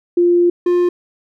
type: tone pair in turn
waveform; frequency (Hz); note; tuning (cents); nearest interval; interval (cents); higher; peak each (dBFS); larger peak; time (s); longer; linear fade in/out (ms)
sine / triangle; 349.2 / 353.5; F4 / F4; 0 / +21; unison; 21; second; -9; neither; 0.17-0.5 / 0.66-0.89; first; 5
effects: none